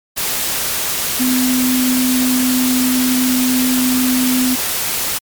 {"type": "tone in noise", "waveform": "sine", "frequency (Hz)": 254.1, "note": "B3", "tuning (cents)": 49, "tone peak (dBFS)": -13, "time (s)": [1.19, 4.56], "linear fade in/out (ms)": 20, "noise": "white", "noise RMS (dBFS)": -19, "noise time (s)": [0.16, 5.19], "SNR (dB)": 3, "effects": ["MP3 96 kbps"]}